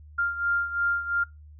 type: beating tone pair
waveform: sine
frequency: 1396.9 / 1399.8 Hz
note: F6 / F6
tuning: 0 / +4 cents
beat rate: 2.9 Hz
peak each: -25 / -30 dBFS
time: 0.18-1.24 s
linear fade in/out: 10 ms
effects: noise-tail reverb RT60 0.2 s tail -23 dB re dry + added 75 Hz sine -45 dBFS peak until 1.59 s